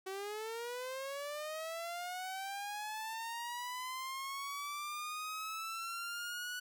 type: linear sweep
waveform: sawtooth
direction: up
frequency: 376.3 to 1480 Hz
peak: -36 dBFS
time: 0.06-6.6 s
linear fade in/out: 10 ms
effects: none